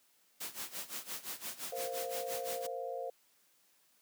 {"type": "noise with tremolo", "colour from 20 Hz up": "white", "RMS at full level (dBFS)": -40, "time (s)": [0.4, 2.67], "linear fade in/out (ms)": 10, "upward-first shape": "sine", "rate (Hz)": 5.8, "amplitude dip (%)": 85}
{"type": "chord", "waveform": "sine", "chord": "Bb suspended second", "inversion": "none", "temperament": "just", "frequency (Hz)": [466.2, 524.4, 699.2], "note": ["Bb4", "C5", "F5"], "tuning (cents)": [0, 4, 2], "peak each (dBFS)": [-43, -40, -42], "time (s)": [1.72, 3.1], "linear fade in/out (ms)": 5}
{"effects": ["white hiss -70 dBFS RMS until 4.01 s", "high-pass 150 Hz 12 dB/octave"]}